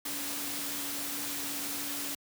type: tone in noise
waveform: sine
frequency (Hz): 285.2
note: C#4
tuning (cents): +49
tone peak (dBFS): -44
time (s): 0.05-2.15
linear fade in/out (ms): 5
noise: white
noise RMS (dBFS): -36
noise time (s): 0.05-2.15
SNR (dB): -11
effects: high-pass 100 Hz 12 dB/octave